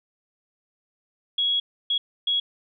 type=tone bursts at uneven times; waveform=sine; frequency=3330 Hz; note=G#7; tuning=4 cents sharp; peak=-20 dBFS; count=3; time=1.38-1.6 / 1.9-1.98 / 2.27-2.4 s; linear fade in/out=5 ms; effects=none